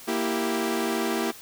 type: chord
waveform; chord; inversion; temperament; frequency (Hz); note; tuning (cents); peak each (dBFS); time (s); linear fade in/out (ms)
sawtooth; E diminished; second; equal; 233.1 / 329.6 / 392; Bb3 / E4 / G4; 0 / 0 / 0; -25; 0.07-1.32; 20
effects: white hiss -45 dBFS RMS until 1.41 s